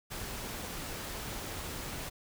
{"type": "noise", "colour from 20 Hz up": "pink", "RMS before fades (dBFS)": -40, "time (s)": [0.1, 2.1], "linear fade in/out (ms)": 20, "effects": []}